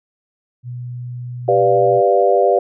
sine tone, 122.9 Hz, B2, 8 cents flat, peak -25 dBFS, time 0.63-2.02 s, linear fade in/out 50 ms
sine chord, G dominant seventh, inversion none, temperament equal, 392 / 493.9 / 587.3 / 698.5 Hz, G4 / B4 / D5 / F5, 0 / 0 / 0 / 0 cents, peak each -16 dBFS, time 1.48-2.59 s, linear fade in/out 5 ms
effects none

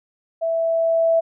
sine tone with level ramp, 659.3 Hz, E5, in tune, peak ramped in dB -19 to -13 dBFS, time 0.41-1.21 s, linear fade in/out 20 ms, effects none

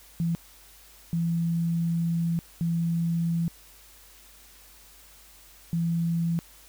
sine tone bursts at uneven times, 167.8 Hz, E3, 31 cents sharp, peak -23 dBFS, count 4, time 0.2-0.35 / 1.13-2.39 / 2.61-3.48 / 5.73-6.39 s, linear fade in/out 0 ms, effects added 50 Hz sine -57 dBFS peak until 6.68 s + white hiss -53 dBFS RMS until 6.68 s

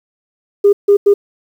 sine tone bursts at uneven times, 404.9 Hz, G#4, 44 cents flat, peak -4 dBFS, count 3, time 0.64-0.73 / 0.88-0.97 / 1.06-1.14 s, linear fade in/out 10 ms, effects tanh soft clip ceiling 0 dBFS + 7-bit

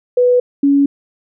sine tone pair in turn, 493.9 / 281 Hz, B4 / C#4, 0 / +24 cents, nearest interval minor seventh, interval 976 cents, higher first, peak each -8 dBFS, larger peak neither, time 0.17-0.4 / 0.63-0.86 s, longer neither, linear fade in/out 5 ms, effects none

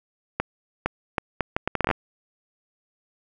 accelerating click train, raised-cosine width 0.5 ms, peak -7 dBFS, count 13, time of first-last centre 0.4-1.912 s, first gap 460 ms, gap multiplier 0.7, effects none

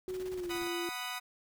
sine tone with pitch glide, 370 to 345.2 Hz, F#4 to F4, 0 to -20 cents, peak -35 dBFS, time 0.08-0.89 s, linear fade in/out 0 ms, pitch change -120 cents, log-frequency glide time 0.34-0.5 s
pink noise with tremolo, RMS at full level -49 dBFS, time 0.08-0.68 s, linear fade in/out 10 ms, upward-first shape square, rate 17 Hz, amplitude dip 60%
15% pulse chord, B major, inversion second, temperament equal, 740 / 987.8 / 1244.5 Hz, F#5 / B5 / D#6, 0 / 0 / 0 cents, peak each -35 dBFS, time 0.49-1.2 s, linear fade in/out 20 ms
effects none

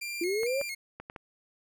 sawtooth tone with vibrato, 2267 Hz, C#7, 38 cents sharp, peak -31 dBFS, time 0.01-0.75 s, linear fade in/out 10 ms, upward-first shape square, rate 2.2 Hz, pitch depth 84 cents each way
sine linear sweep, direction up, 329.4 to 571 Hz, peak -27 dBFS, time 0.21-0.62 s, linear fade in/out 5 ms
clicks, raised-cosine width 0.5 ms, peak -26 dBFS, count 5, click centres 0.433 / 0.613 / 1 / 1.099 / 1.162 s
effects none

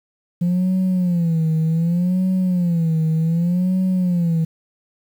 sine tone with vibrato, 172.3 Hz, F3, 23 cents flat, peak -13 dBFS, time 0.41-4.45 s, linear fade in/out 10 ms, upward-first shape sine, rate 0.66 Hz, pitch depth 140 cents each way, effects tanh soft clip ceiling -14 dBFS + 8-bit

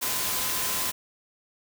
sine tone in noise, 1026 Hz, C6, 34 cents flat, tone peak -39 dBFS, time 0.01-0.92 s, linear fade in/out 20 ms, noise white, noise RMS -28 dBFS, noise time 0.01-0.92 s, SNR -14 dB, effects none

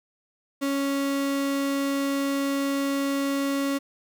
35% pulse tone, 277.4 Hz, C#4, 1 cent sharp, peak -22 dBFS, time 0.61-3.79 s, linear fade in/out 20 ms, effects 9-bit

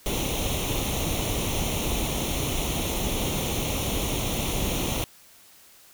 pink noise with comb filter, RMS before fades -27 dBFS, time 0.06-5.04 s, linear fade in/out 0 ms, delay 0.31 ms, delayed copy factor +0.75, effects white hiss -53 dBFS RMS until 5.93 s

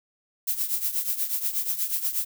violet noise with tremolo, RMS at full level -24 dBFS, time 0.47-2.25 s, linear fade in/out 10 ms, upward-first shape triangle, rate 8.3 Hz, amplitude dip 80%, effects none

